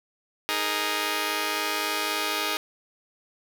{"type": "chord", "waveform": "5% pulse", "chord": "D# suspended fourth", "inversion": "none", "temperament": "just", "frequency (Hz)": [311.1, 414.8, 466.7], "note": ["D#4", "G#4", "A#4"], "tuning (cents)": [0, -2, 2], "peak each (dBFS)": [-19, -18, -21], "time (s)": [0.49, 2.57], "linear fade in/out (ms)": 0, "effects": []}